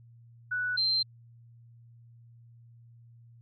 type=tone pair in turn; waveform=sine; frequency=1480 / 4134 Hz; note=F#6 / C8; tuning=0 / -22 cents; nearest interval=octave + tritone; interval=1778 cents; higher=second; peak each=-28 / -24 dBFS; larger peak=second; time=0.51-0.77 / 0.77-1.03 s; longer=neither; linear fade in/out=10 ms; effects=added 117 Hz sine -52 dBFS peak until 3.41 s